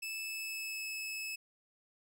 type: tone with pitch glide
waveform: sawtooth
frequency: 2620 to 2597 Hz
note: E7 to E7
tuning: -11 to -26 cents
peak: -35 dBFS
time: 0.02-1.36 s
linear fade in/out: 10 ms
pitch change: -15 cents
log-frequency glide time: 0.15-0.86 s
effects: none